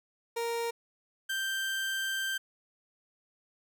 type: tone pair in turn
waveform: 30% pulse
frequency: 466.2 / 1568.1 Hz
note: A#4 / G6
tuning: 0 / 0 cents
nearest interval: octave + major sixth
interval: 2100 cents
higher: second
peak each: -28 dBFS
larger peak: neither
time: 0.36-0.71 / 1.29-2.38 s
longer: second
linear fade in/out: 10 ms
effects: none